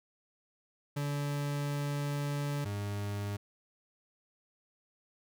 40% pulse tone pair in turn, 144.1 / 101.89 Hz, D3 / G#2, -33 / -33 cents, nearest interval tritone, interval 600 cents, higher first, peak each -31 / -33 dBFS, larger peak first, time 0.96-2.65 / 2.65-3.37 s, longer first, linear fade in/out 10 ms, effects none

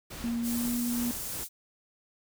pink noise with tremolo, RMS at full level -41 dBFS, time 0.1-1.44 s, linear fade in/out 10 ms, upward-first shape sine, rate 2.4 Hz, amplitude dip 45%
sine tone with pitch glide, 234.6 to 240.1 Hz, A#3 to B3, +11 to -49 cents, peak -28 dBFS, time 0.24-1.11 s, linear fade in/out 0 ms, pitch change +40 cents, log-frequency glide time 0.41-0.67 s
pink high-pass noise, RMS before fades -37 dBFS, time 0.42-1.49 s, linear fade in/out 50 ms, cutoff 8300 Hz, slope 12 dB/octave
effects none

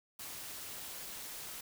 white noise with amplitude modulation, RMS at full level -43 dBFS, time 0.19-1.61 s, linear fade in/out 5 ms, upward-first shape sine, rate 247 Hz, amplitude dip 50%, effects none

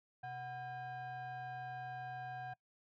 sine tone with frequency modulation, 740 Hz, F#5, in tune, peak -40 dBFS, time 0.23-2.54 s, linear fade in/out 10 ms, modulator 867 Hz, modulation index 0.77, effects noise-tail reverb RT60 0.1 s tail -23 dB re dry + tanh soft clip ceiling -41 dBFS

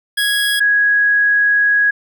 25% pulse / sine tone pair in turn, 1661.2 / 1661.2 Hz, G#6 / G#6, 0 / 0 cents, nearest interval unison, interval 0 cents, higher neither, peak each -10 dBFS, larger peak neither, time 0.17-0.6 / 0.6-1.91 s, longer second, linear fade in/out 10 ms, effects none

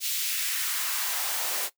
white noise with high-pass filter sweep, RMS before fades -29 dBFS, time 0-1.7 s, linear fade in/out 50 ms, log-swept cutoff 3400 to 440 Hz, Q 1.3, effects noise-tail reverb RT60 0.1 s tail -17 dB re dry

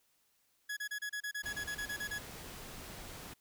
40% pulse tone bursts, 1680 Hz, G#6, 19 cents sharp, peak -36 dBFS, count 14, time 0.69-2.186 s, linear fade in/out 10 ms, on 79 ms, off 30 ms
pink noise, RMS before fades -48 dBFS, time 1.43-3.34 s, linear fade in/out 10 ms
effects white hiss -74 dBFS RMS until 3.4 s

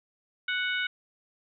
harmonic tone, 740 Hz, F#5, in tune, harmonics 2 / 3 / 4 / 5, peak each -29 / -33 / -35 / -37 dBFS, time 0.48-0.87 s, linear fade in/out 5 ms, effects none

